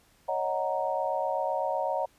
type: chord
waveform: sine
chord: D# minor seventh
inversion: third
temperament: equal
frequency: 554.4 / 622.3 / 740 / 932.3 Hz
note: C#5 / D#5 / F#5 / A#5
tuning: 0 / 0 / 0 / 0 cents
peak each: -32 dBFS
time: 0.28-2.06 s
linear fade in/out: 10 ms
effects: pink hiss -63 dBFS RMS until 2.18 s + resampled to 32000 Hz